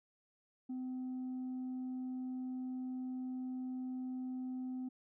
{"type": "tone with tanh clipping", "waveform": "sine", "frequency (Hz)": 255.7, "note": "C4", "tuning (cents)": -40, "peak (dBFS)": -39, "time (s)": [0.69, 4.89], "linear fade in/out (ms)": 10, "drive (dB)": 1, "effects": []}